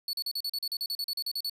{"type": "tone bursts", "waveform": "45% pulse", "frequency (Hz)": 4435, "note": "C#8", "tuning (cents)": 0, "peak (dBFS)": -29, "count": 16, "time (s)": [0.08, 1.497], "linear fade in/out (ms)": 2, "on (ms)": 52, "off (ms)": 39, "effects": ["resampled to 32000 Hz"]}